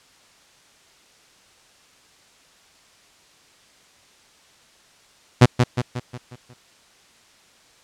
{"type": "tone with echo", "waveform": "sawtooth", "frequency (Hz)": 123.47, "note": "B2", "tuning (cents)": 0, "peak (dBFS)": -3, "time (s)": [5.41, 5.46], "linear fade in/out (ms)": 10, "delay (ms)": 180, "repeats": 6, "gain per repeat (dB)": -6, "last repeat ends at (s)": 6.54, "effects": ["white hiss -54 dBFS RMS until 7.83 s", "low-pass 7000 Hz 12 dB/octave"]}